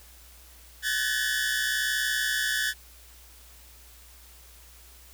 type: tone cluster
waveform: sawtooth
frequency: 1512 / 1665 / 1726 / 1860 Hz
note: F#6 / G#6 / A6 / A#6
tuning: +37 / +4 / -34 / -4 cents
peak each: -28 / -31 / -24 / -31 dBFS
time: 0.82-2.74 s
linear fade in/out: 50 ms
effects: added 60 Hz sine -52 dBFS peak until 5.13 s + white hiss -53 dBFS RMS until 5.13 s